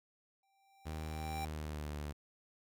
square tone with exponential growth, 784 Hz, G5, in tune, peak -38 dBFS, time 0.43-1.45 s, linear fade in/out 2 ms, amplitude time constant 220 ms
sawtooth tone with pitch glide, 78.1 to 73.93 Hz, D#2 to D2, +7 to +12 cents, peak -36 dBFS, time 0.85-2.13 s, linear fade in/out 20 ms, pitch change -95 cents, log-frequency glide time 1.38-1.99 s
effects none

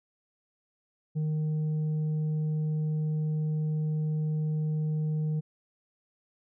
triangle tone with tanh clipping, 154.3 Hz, D#3, 14 cents flat, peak -27 dBFS, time 1.15-5.41 s, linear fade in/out 20 ms, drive 8 dB, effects none

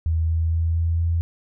sine tone with pitch steps, 81 / 81.7 / 82.42 / 83.13 / 83.86 Hz, E2 / E2 / E2 / E2 / E2, -30 / -15 / 0 / +15 / +30 cents, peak -18 dBFS, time 0.06-1.21 s, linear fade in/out 0 ms, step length 230 ms, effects none

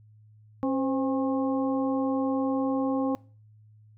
harmonic tone with a mistuned harmonic, 269.9 Hz, C#4, 46 cents flat, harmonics 1 / 2 / 3 / 4, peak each -25 / -31 / -35 / -37 dBFS, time 0.63-3.15 s, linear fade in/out 0 ms, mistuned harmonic 2, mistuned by -65 cents, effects noise-tail reverb RT60 0.4 s tail -23 dB re dry + added 107 Hz sine -52 dBFS peak until 3.97 s

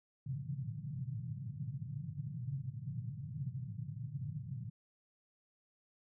white band-pass noise, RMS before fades -42 dBFS, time 0.26-4.7 s, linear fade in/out 5 ms, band 110 to 150 Hz, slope 48 dB/octave, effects none

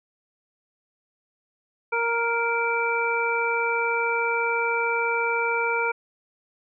harmonic tone, 466.2 Hz, A#4, in tune, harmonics 1 / 2 / 3 / 5, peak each -27 / -27 / -27 / -27 dBFS, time 1.92-5.92 s, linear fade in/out 10 ms, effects none

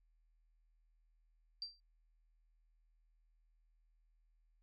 sine tone with exponential decay, 4699 Hz, D8, in tune, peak -37 dBFS, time 1.62-1.8 s, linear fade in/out 1 ms, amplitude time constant 39 ms, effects added 40 Hz sine -70 dBFS peak until 4.62 s + MP3 64 kbps

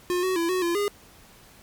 square tone with pitch steps, 357.2 / 373.3 / 336.2 / 369.5 / 342.4 / 408.6 Hz, F4 / F#4 / E4 / F#4 / F4 / G#4, +39 / +15 / +34 / -2 / -34 / -28 cents, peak -23 dBFS, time 0.1-0.88 s, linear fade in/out 0 ms, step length 130 ms, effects pink hiss -52 dBFS RMS until 1.62 s + MP3 96 kbps

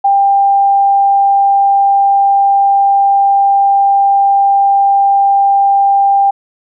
sine tone, 794 Hz, G5, 22 cents sharp, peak -6 dBFS, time 0.04-6.31 s, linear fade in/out 10 ms, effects none

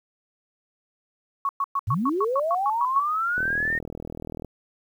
sine tone bursts, 1108.7 Hz, C#6, in tune, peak -21 dBFS, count 11, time 1.45-3.001 s, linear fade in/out 2 ms, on 41 ms, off 110 ms
sine linear sweep, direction up, 87.31 to 1864.7 Hz, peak -22 dBFS, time 1.87-3.79 s, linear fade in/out 10 ms
click train, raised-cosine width 2 ms, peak -22 dBFS, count 44, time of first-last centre 3.38-4.447 s, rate 40.3 Hz
effects 9-bit

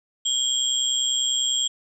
sine tone cluster, 3180 / 3310 / 7560 Hz, G7 / G#7 / A#8, +24 / -6 / +23 cents, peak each -25 dBFS, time 0.25-1.68 s, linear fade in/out 10 ms, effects none

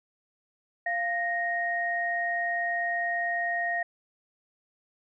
sine tone pair together, 693.6 / 1864.7 Hz, F5 / A#6, -12 / 0 cents, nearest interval octave + perfect fourth, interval 1712 cents, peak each -30 / -28 dBFS, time 0.86-3.83 s, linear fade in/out 5 ms, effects none

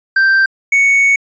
triangle tone pair in turn, 1568 / 2222 Hz, G6 / C#7, 0 / +4 cents, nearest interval tritone, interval 604 cents, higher second, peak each -6 dBFS, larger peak neither, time 0.16-0.46 / 0.72-1.16 s, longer second, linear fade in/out 5 ms, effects resampled to 16000 Hz

